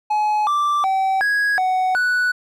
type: tone with pitch steps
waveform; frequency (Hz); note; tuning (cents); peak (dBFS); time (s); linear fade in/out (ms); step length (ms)
triangle; 847 / 1173 / 768 / 1659 / 745 / 1480; G#5 / D6 / G5 / G#6 / F#5 / F#6; +34 / -2 / -36 / -2 / +12 / 0; -14; 0.1-2.32; 10; 370
effects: none